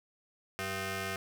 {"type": "ring-modulated tone", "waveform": "10% pulse", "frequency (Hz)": 289, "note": "D4", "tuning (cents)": -28, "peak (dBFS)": -23, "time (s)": [0.59, 1.16], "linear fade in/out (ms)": 0, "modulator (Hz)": 964, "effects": []}